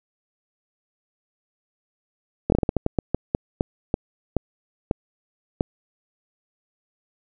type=slowing click train; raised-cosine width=2 ms; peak=-6 dBFS; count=16; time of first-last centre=2.5-5.609 s; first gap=22 ms; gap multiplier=1.28; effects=none